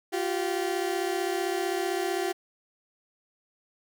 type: tone pair together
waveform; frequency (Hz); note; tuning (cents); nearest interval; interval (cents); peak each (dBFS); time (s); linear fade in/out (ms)
30% pulse; 348.7 / 384.3; F4 / G4; -3 / -34; major second; 169; -27; 0.12-2.33; 20
effects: none